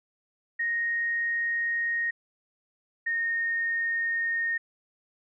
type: tone pair in turn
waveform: sine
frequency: 1864.7 / 1845.4 Hz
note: A#6 / A#6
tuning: 0 / -18 cents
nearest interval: unison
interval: 18 cents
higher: first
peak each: -25 dBFS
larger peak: neither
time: 0.59-2.11 / 3.06-4.58 s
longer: neither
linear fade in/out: 10 ms
effects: none